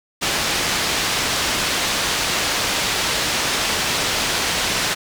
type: low-pass noise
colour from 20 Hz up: white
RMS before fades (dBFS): -21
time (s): 0.21-4.95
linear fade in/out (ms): 20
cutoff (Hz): 5100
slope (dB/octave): 12
effects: none